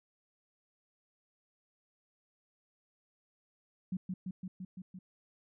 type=tone with echo; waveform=sine; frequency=185 Hz; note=F#3; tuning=in tune; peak=-32 dBFS; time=3.92-3.97 s; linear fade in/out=5 ms; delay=170 ms; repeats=6; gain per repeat=-2 dB; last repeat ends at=4.99 s; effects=none